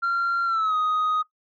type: tone with pitch glide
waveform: sine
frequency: 1379 to 1250 Hz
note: F6 to D#6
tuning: -22 to +8 cents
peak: -18 dBFS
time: 0.02-1.23 s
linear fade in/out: 20 ms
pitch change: -170 cents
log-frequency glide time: 0.45-0.76 s
effects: noise-tail reverb RT60 0.1 s tail -17 dB re dry + tanh soft clip ceiling -19 dBFS